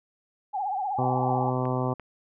sine tone with vibrato, 792 Hz, G5, 18 cents sharp, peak -26 dBFS, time 0.53-1.51 s, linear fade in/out 20 ms, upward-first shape triangle, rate 16 Hz, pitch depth 140 cents each way
harmonic tone, 127.5 Hz, C3, 44 cents flat, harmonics 1 / 2 / 3 / 4 / 5 / 6 / 7 / 8 / 9, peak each -28 / -31 / -33 / -34 / -35 / -36 / -36 / -37 / -38 dBFS, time 0.98-1.94 s, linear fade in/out 10 ms
clicks, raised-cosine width 0.5 ms, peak -27 dBFS, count 2, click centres 1.654 / 1.997 s
effects none

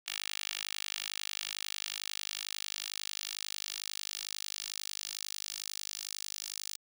10% pulse tone with high-pass filter sweep, 51.1 Hz, G#1, 27 cents flat, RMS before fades -40 dBFS, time 0.06-6.77 s, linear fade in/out 20 ms, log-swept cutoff 2900 to 5200 Hz, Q 1.4, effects none

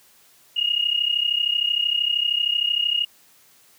sine tone pair together, 2846 / 2879 Hz, F7 / F#7, +32 / -48 cents, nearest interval unison, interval 20 cents, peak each -22 dBFS, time 0.56-3.05 s, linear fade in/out 10 ms, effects white hiss -55 dBFS RMS until 3.78 s + high-pass 80 Hz 12 dB/octave

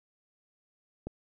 click, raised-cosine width 2 ms, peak -23 dBFS, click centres 1.07 s, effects none

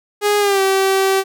sawtooth tone with pitch glide, 413.5 to 385.8 Hz, G#4 to G4, -8 to -28 cents, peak -9 dBFS, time 0.21-1.24 s, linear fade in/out 50 ms, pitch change -120 cents, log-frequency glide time 0.39-0.61 s, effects none

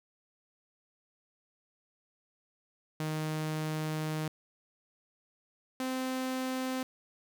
sawtooth tone pair in turn, 155.56 / 258.9 Hz, D#3 / C4, 0 / -18 cents, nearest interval major sixth, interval 882 cents, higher second, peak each -28 dBFS, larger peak neither, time 3-4.28 / 5.8-6.83 s, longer first, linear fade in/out 2 ms, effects none

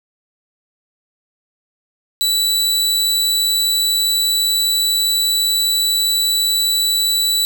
sawtooth tone, 3951 Hz, B7, in tune, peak -11 dBFS, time 2.21-7.45 s, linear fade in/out 0 ms, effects none

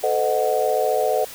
sine chord, A diminished seventh, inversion none, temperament equal with one note detuned, 440 / 514.3 / 622.3 / 740 Hz, A4 / C5 / Eb5 / Gb5, 0 / -30 / 0 / 0 cents, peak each -23 dBFS, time 0.03-1.25 s, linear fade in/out 10 ms, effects white hiss -38 dBFS RMS until 1.34 s

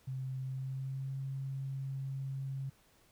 sine tone with pitch glide, 131.2 to 135.2 Hz, C3 to C#3, +5 to -43 cents, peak -36 dBFS, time 0.07-2.7 s, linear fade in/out 10 ms, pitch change +52 cents, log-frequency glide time 0.41-1.18 s, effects pink hiss -67 dBFS RMS until 3.11 s

